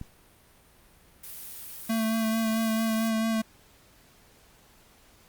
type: click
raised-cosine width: 5 ms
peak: -24 dBFS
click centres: 0.014 s
type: noise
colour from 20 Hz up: blue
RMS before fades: -41 dBFS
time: 1.23-3.09 s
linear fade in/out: 10 ms
type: tone with vibrato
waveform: square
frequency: 223 Hz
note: A3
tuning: 23 cents sharp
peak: -25 dBFS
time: 1.89-3.42 s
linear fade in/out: 10 ms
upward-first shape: sine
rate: 4.5 Hz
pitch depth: 19 cents each way
effects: pink hiss -58 dBFS RMS until 5.28 s + Opus 48 kbps